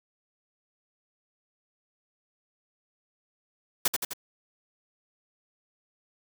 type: noise with echo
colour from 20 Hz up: white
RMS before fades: -23 dBFS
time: 3.85-3.88 s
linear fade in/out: 5 ms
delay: 85 ms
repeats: 3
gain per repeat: -4 dB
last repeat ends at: 4.135 s
effects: none